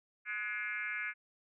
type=tone with frequency modulation; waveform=sine; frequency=1908 Hz; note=A#6; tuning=40 cents sharp; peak=-35 dBFS; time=0.25-1.14 s; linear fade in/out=50 ms; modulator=218 Hz; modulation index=2.2; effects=none